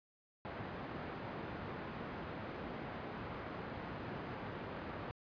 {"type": "band-pass noise", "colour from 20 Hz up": "pink", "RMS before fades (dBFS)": -45, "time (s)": [0.45, 5.11], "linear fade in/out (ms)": 0, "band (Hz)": [100, 1700], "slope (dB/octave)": 12, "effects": ["resampled to 11025 Hz"]}